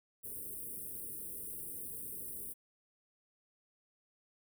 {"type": "band-stop noise", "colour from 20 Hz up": "white", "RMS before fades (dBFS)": -44, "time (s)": [0.23, 2.54], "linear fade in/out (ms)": 20, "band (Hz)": [500, 8600], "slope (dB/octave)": 96, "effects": []}